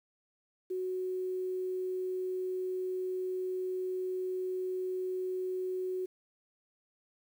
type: tone with quantisation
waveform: sine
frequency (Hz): 370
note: F#4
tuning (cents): 0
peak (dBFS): -32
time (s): 0.7-6.06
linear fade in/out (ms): 10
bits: 10
effects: none